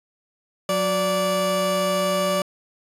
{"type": "tone pair together", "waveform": "30% pulse", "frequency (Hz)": [183.14, 582], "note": ["F#3", "D5"], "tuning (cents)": [-17, -16], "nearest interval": "octave + minor sixth", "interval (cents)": 2001, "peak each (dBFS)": [-24, -18], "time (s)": [0.69, 2.42], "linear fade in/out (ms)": 2, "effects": ["resampled to 32000 Hz"]}